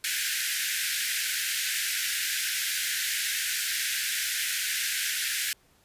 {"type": "high-pass noise", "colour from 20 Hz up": "pink", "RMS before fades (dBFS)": -29, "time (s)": [0.04, 5.53], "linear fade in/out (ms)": 2, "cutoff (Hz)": 1500, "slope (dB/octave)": 96, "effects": ["pink hiss -63 dBFS RMS until 5.84 s", "resampled to 32000 Hz"]}